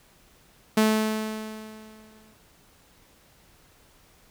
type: tone with exponential decay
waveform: sawtooth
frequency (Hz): 217.3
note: A3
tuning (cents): -21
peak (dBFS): -13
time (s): 0.77-2.34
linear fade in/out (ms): 5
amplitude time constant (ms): 340
effects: pink hiss -58 dBFS RMS until 4.3 s